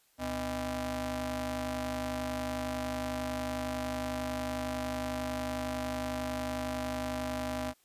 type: ring-modulated tone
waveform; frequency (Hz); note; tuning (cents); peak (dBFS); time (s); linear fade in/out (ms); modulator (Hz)
sawtooth; 185; F#3; 0; -26; 0.18-7.74; 50; 437
effects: white hiss -68 dBFS RMS until 7.84 s + resampled to 32000 Hz